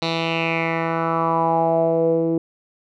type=tone with low-pass filter sweep; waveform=10% pulse; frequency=164.81 Hz; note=E3; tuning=in tune; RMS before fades=-20 dBFS; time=0.02-2.38 s; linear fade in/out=2 ms; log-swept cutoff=4000 to 370 Hz; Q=4.4; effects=none